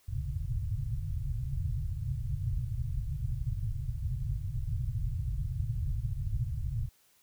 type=low-pass noise; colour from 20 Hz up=white; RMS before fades=-33 dBFS; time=0.08-6.89 s; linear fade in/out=5 ms; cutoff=140 Hz; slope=96 dB/octave; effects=white hiss -66 dBFS RMS until 7.22 s